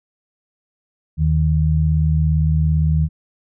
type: tone pair together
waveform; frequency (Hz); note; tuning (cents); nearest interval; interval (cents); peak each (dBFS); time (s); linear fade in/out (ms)
sine; 78.22 / 155.8; D#2 / D#3; +10 / +3; octave; 1193; -16; 1.17-3.09; 50
effects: none